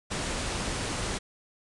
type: low-pass noise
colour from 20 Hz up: pink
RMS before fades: -32 dBFS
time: 0.1-1.19 s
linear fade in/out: 20 ms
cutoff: 10000 Hz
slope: 96 dB/octave
effects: none